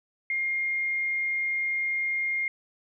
sine tone, 2125 Hz, C7, 26 cents sharp, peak -25 dBFS, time 0.3-2.48 s, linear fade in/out 2 ms, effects none

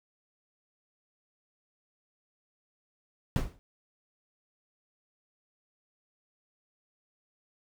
brown noise with exponential decay, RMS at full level -22 dBFS, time 3.36-3.59 s, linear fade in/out 0 ms, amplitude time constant 48 ms, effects none

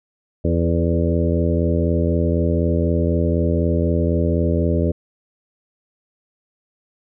harmonic tone with a mistuned harmonic, 84 Hz, E2, 33 cents sharp, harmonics 1 / 2 / 3 / 4 / 5 / 6 / 7, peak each -19 / -22 / -24 / -25 / -26 / -27 / -27 dBFS, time 0.44-4.92 s, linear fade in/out 10 ms, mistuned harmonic 5, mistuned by +28 cents, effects none

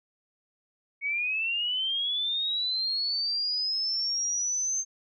sine linear sweep, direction up, 2217 to 6330 Hz, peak -26 dBFS, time 1.01-4.85 s, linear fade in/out 50 ms, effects none

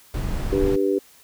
brown noise, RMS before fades -25 dBFS, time 0.14-0.76 s, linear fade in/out 2 ms
harmonic tone, 98 Hz, G2, in tune, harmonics 3 / 4 / 5, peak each -24 / -20 / -26 dBFS, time 0.52-0.99 s, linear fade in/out 10 ms
effects white hiss -52 dBFS RMS until 1.23 s

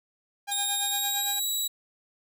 sawtooth tone with tremolo, 807 Hz, G#5, 50 cents flat, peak -27 dBFS, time 0.47-1.4 s, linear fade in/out 20 ms, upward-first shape sine, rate 8.8 Hz, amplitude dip 70%
15% pulse tone with pitch glide, 3729 to 3892 Hz, A#7 to B7, 0 to -26 cents, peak -20 dBFS, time 0.51-1.68 s, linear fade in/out 10 ms, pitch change +74 cents, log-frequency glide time 0.8-1.47 s
effects none

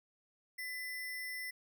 sine tone with sample-and-hold, 2005 Hz, B6, 26 cents sharp, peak -39 dBFS, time 0.58-1.51 s, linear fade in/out 10 ms, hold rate 7350 Hz, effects none

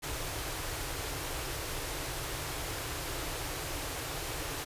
pink band-stop noise, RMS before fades -37 dBFS, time 0.02-4.65 s, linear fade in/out 20 ms, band 160 to 270 Hz, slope 96 dB/octave, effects resampled to 32000 Hz

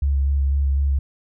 sine tone with vibrato, 69.3 Hz, C#2, in tune, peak -16 dBFS, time 0.02-0.99 s, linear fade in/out 5 ms, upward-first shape square, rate 4 Hz, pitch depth 17 cents each way, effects none

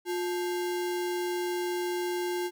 sine tone with sample-and-hold, 355.4 Hz, F4, 30 cents sharp, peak -28 dBFS, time 0.05-2.51 s, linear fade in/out 50 ms, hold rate 1225 Hz, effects none

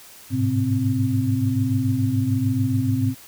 sine tone cluster, 101.3 / 108.2 / 129.4 / 260.9 Hz, G#2 / A2 / C3 / C4, -43 / -29 / -19 / -5 cents, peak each -28 / -22 / -26 / -22 dBFS, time 0.3-3.15 s, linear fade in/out 50 ms, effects white hiss -45 dBFS RMS until 3.27 s

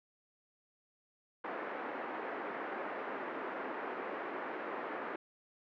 pink band-pass noise, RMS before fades -41 dBFS, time 1.44-5.16 s, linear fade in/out 5 ms, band 300 to 1900 Hz, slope 24 dB/octave, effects none

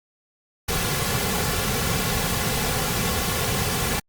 pink noise with comb filter, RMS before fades -24 dBFS, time 0.68-4 s, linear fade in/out 10 ms, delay 3.2 ms, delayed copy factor -0.6, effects Opus 48 kbps

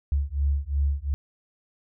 sine beating tone pair, 69.3 / 72.1 Hz, C#2 / D2, 0 / -31 cents, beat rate 2.8 Hz, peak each -25 dBFS, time 0.12-1.14 s, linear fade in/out 0 ms, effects none

